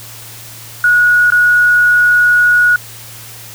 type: tone with dropouts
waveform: sine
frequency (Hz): 1456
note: F#6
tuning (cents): -28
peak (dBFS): -6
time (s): 0.84-2.76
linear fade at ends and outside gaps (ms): 2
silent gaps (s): 1.303-1.321
effects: added 114 Hz sine -37 dBFS peak until 3.54 s + white hiss -33 dBFS RMS until 3.54 s